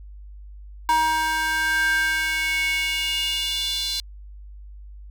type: tone with high-pass filter sweep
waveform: square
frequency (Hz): 316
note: D#4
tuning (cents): +27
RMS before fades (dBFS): -23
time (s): 0.89-4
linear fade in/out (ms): 0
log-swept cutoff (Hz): 1000 to 4000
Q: 4.7
effects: added 50 Hz sine -38 dBFS peak until 5.1 s